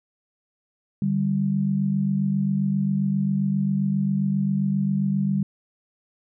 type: tone pair together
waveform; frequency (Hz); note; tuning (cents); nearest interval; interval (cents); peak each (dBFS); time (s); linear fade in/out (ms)
sine; 148.51 / 196; D3 / G3; +20 / 0; perfect fourth; 480; -25 / -21; 1.02-5.43; 2
effects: none